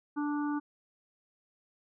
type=harmonic tone; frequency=293.5 Hz; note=D4; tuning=1 cent flat; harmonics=1 / 3 / 4 / 5; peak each=-30 / -40 / -42 / -44 dBFS; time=0.16-0.6 s; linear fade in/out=20 ms; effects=none